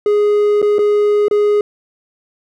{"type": "tone with dropouts", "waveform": "triangle", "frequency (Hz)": 415.3, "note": "G#4", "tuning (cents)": 0, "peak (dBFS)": -8, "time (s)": [0.06, 1.61], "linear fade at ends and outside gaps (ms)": 2, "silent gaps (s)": [[0.618, 0.626], [0.784, 0.79], [1.283, 1.311]], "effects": []}